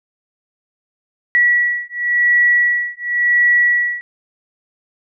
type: beating tone pair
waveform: sine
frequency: 1936 / 1936.93 Hz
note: B6 / B6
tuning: -35 / -34 cents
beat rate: 0.93 Hz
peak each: -15 dBFS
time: 1.35-4.01 s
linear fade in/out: 0 ms
effects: none